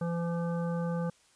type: harmonic tone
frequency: 170 Hz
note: F3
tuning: 46 cents flat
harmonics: 1 / 3 / 5 / 7 / 9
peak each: -30 / -36 / -44 / -45 / -49 dBFS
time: 0.01-1.1 s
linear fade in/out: 5 ms
effects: white hiss -64 dBFS RMS until 1.35 s + resampled to 22050 Hz